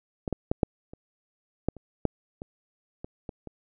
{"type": "clicks", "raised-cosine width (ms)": 2, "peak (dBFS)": [-17, -14, -10, -7, -29, -11, -30, -9, -24, -23, -22, -26], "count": 12, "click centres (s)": [0.278, 0.327, 0.515, 0.632, 0.935, 1.686, 1.767, 2.053, 2.419, 3.045, 3.292, 3.473], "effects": []}